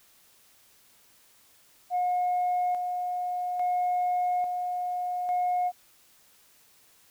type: tone with tremolo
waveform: sine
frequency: 720 Hz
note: F#5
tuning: 47 cents flat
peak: -22 dBFS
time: 1.9-5.72 s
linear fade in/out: 50 ms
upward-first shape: square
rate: 0.59 Hz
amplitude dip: 45%
effects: tanh soft clip ceiling -21 dBFS + white hiss -60 dBFS RMS until 7.1 s